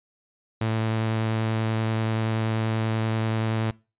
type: tone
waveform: sawtooth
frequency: 111.2 Hz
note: A2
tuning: 19 cents sharp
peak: -19 dBFS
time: 0.61-3.71 s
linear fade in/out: 5 ms
effects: noise-tail reverb RT60 0.3 s tail -22 dB re dry + resampled to 8000 Hz